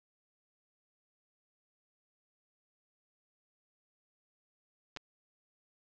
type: clicks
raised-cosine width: 0.2 ms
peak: -24 dBFS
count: 2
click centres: 4.964 / 4.971 s
effects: low-pass 6000 Hz 12 dB/octave